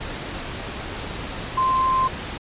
sine tone in noise, 1044 Hz, C6, 4 cents flat, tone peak -17 dBFS, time 1.57-2.08 s, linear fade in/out 10 ms, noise pink, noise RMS -31 dBFS, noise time 0-2.38 s, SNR +11 dB, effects resampled to 8000 Hz

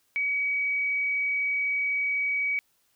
sine tone, 2268 Hz, C#7, 39 cents sharp, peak -24 dBFS, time 0.16-2.59 s, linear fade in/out 0 ms, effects white hiss -69 dBFS RMS until 2.95 s

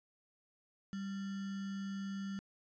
sine tone with sample-and-hold, 196 Hz, G3, in tune, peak -38 dBFS, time 0.93-2.39 s, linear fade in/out 0 ms, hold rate 1575 Hz, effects resampled to 16000 Hz

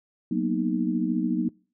sine chord, B major seventh, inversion second, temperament equal, 185 / 233.1 / 246.9 / 311.1 Hz, F#3 / A#3 / B3 / D#4, 0 / 0 / 0 / 0 cents, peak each -28 / -28 / -29 / -28 dBFS, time 0.31-1.49 s, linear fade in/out 5 ms, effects noise-tail reverb RT60 0.4 s tail -25 dB re dry

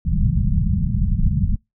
pink low-pass noise, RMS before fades -18 dBFS, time 0.05-1.56 s, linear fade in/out 5 ms, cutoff 210 Hz, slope 96 dB/octave, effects noise-tail reverb RT60 0.2 s tail -26 dB re dry

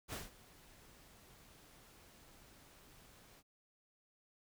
pink noise with ADSR envelope, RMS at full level -43 dBFS, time 0.08-3.43 s, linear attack 48 ms, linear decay 170 ms, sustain -19 dB, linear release 40 ms, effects none

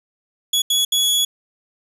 sawtooth tone bursts at uneven times, 3374 Hz, G#7, 27 cents sharp, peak -12 dBFS, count 3, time 0.53-0.62 / 0.7-0.85 / 0.92-1.25 s, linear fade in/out 5 ms, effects resampled to 32000 Hz + 8-bit

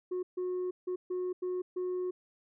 sine tone bursts at uneven times, 364 Hz, F#4, 28 cents flat, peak -29 dBFS, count 6, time 0.11-0.23 / 0.37-0.71 / 0.87-0.96 / 1.1-1.33 / 1.42-1.62 / 1.76-2.11 s, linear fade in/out 10 ms, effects tanh soft clip ceiling -30 dBFS

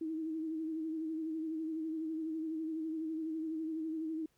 sine tone with vibrato, 318.5 Hz, D#4, 41 cents sharp, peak -35 dBFS, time 0.01-4.26 s, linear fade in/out 5 ms, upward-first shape sine, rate 12 Hz, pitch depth 42 cents each way, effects pink hiss -75 dBFS RMS until 4.37 s

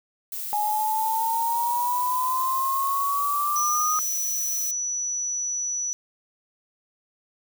violet noise, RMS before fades -32 dBFS, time 0.32-4.71 s, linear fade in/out 2 ms
sine exponential sweep, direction up, 830.6 to 1247 Hz, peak -22 dBFS, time 0.53-3.99 s, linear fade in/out 0 ms
sine tone, 5920 Hz, F#8, in tune, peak -25 dBFS, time 3.56-5.93 s, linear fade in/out 0 ms
effects none

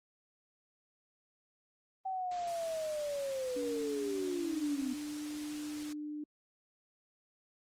sine linear sweep, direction down, 769 to 246.9 Hz, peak -34 dBFS, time 2.05-4.94 s, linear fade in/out 10 ms
white noise, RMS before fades -47 dBFS, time 2.31-5.93 s, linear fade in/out 5 ms
sine tone with pitch glide, 286 to 299 Hz, D4 to D4, -46 to +31 cents, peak -38 dBFS, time 3.56-6.24 s, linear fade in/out 5 ms, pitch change +77 cents, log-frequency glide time 4.04-5.25 s
effects low-pass 9000 Hz 12 dB/octave + Opus 24 kbps

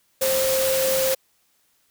sine tone in noise, 528 Hz, C5, 16 cents sharp, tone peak -20 dBFS, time 0.21-1.15 s, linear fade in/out 10 ms, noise white, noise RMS -25 dBFS, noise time 0.21-1.15 s, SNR +2 dB, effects white hiss -65 dBFS RMS until 1.9 s

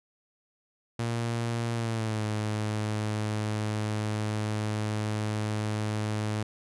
sawtooth tone with pitch glide, 116.54 to 106.87 Hz, A#2 to A2, 0 to -50 cents, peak -24 dBFS, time 0.99-6.43 s, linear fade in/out 5 ms, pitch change -150 cents, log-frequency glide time 1.74-2.24 s, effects resampled to 24000 Hz

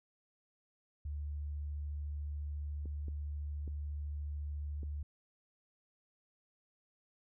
sine tone with vibrato, 73.42 Hz, D2, in tune, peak -37 dBFS, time 1.05-5.03 s, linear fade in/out 5 ms, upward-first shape triangle, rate 14 Hz, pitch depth 9 cents each way
clicks, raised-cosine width 3 ms, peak -36 dBFS, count 4, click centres 2.857 / 3.083 / 3.678 / 4.832 s
effects none

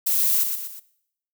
violet noise with echo, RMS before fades -21 dBFS, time 0.06-0.44 s, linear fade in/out 10 ms, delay 120 ms, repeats 3, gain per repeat -6 dB, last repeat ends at 0.8 s, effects noise-tail reverb RT60 0.7 s tail -18 dB re dry

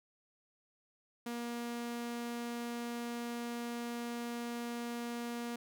sawtooth tone, 237.3 Hz, A#3, 31 cents sharp, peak -34 dBFS, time 1.26-5.56 s, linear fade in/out 5 ms, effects none

